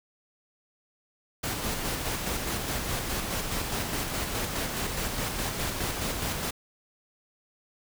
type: noise with tremolo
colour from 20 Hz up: pink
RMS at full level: -30 dBFS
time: 1.43-6.51 s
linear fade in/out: 10 ms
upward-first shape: square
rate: 4.8 Hz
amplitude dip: 30%
effects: none